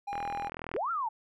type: tone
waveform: triangle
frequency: 810 Hz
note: G#5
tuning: 43 cents flat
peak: -31 dBFS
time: 0.07-0.49 s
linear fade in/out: 10 ms
type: click train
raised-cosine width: 0.5 ms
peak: -23 dBFS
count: 27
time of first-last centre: 0.13-0.764 s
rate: 41 Hz
type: linear two-way sweep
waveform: sine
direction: up then down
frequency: 294.5 to 1403 to 838 Hz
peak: -29 dBFS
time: 0.74-1.09 s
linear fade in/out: 10 ms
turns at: 0.91 s
effects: none